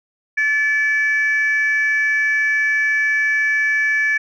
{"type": "tone pair together", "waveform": "sine", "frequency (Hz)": [1734, 2300], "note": ["A6", "D7"], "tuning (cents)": [-26, -37], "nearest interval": "perfect fourth", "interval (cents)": 489, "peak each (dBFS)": [-15, -19], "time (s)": [0.37, 4.18], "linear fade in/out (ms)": 10, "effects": ["tanh soft clip ceiling -9 dBFS"]}